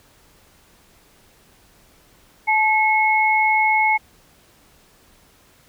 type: tone pair together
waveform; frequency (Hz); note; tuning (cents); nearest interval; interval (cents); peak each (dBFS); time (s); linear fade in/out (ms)
sine; 865.9 / 2180; A5 / C#7; -28 / -29; octave + major third; 1599; -17; 2.47-3.98; 20
effects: pink hiss -54 dBFS RMS until 5.68 s